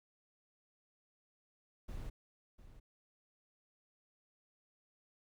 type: noise with echo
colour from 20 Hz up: brown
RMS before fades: -43 dBFS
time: 1.88-2.1 s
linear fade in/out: 10 ms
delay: 700 ms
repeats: 1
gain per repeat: -13 dB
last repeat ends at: 2.8 s
effects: none